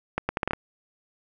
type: accelerating click train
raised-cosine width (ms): 0.5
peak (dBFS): -10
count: 7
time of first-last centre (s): 0.18-0.534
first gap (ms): 110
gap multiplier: 0.74
effects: none